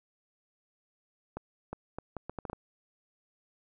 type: accelerating click train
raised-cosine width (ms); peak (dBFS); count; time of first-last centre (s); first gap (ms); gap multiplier
1; -23; 9; 1.37-2.531; 360; 0.71
effects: none